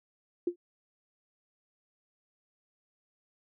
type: tone with exponential decay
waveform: sine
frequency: 349.9 Hz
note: F4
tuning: 3 cents sharp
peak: -22 dBFS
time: 0.47-0.56 s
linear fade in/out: 5 ms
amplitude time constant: 18 ms
effects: none